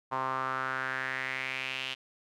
sawtooth tone with band-pass filter sweep, 131.4 Hz, C3, 8 cents sharp, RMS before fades -34 dBFS, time 0.11-1.95 s, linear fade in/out 20 ms, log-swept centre 1000 to 3000 Hz, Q 4.2, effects none

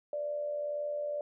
sine tone with amplitude modulation, 587.3 Hz, D5, in tune, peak -30 dBFS, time 0.13-1.21 s, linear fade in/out 2 ms, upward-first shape sine, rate 81.9 Hz, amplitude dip 45%, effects none

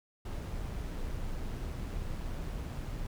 brown noise with amplitude modulation, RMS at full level -36 dBFS, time 0.25-3.07 s, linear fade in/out 5 ms, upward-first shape sine, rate 121 Hz, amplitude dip 25%, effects none

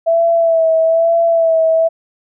sine tone with vibrato, 659.3 Hz, E5, in tune, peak -9 dBFS, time 0.06-1.89 s, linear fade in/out 20 ms, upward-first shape sine, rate 1.1 Hz, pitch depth 34 cents each way, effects none

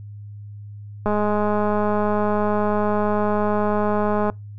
click train, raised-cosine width 1 ms, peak -9 dBFS, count 678, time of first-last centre 1.06-4.299 s, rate 209 Hz, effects noise-tail reverb RT60 0.2 s tail -24 dB re dry + added 103 Hz sine -34 dBFS peak until 4.58 s

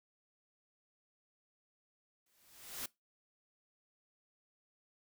white noise with exponential growth, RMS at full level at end -39 dBFS, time 2.26-2.86 s, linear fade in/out 5 ms, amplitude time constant 130 ms, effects noise-tail reverb RT60 0.2 s tail -22 dB re dry

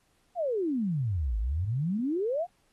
sine exponential two-way sweep, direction down then up, 745 to 50.5 to 745 Hz, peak -26 dBFS, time 0.35-2.47 s, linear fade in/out 50 ms, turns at 1.38 s, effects pink hiss -70 dBFS RMS until 2.72 s + AAC 32 kbps

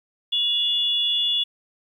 sine tone pair together, 2864 / 3434 Hz, F7 / A7, +43 / -43 cents, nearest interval minor third, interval 314 cents, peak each -26 / -20 dBFS, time 0.32-1.44 s, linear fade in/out 10 ms, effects 9-bit

